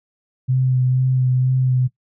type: tone with vibrato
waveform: sine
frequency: 128.5 Hz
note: C3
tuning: 31 cents flat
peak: -14 dBFS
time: 0.48-1.88 s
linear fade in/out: 20 ms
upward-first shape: sine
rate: 2.1 Hz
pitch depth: 18 cents each way
effects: noise-tail reverb RT60 0.1 s tail -17 dB re dry